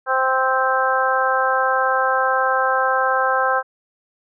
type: harmonic tone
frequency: 261.6 Hz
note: C4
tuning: in tune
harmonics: 2 / 3 / 4 / 5 / 6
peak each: -22 / -22 / -22 / -22 / -22 dBFS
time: 0.06-3.63 s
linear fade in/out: 50 ms
effects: none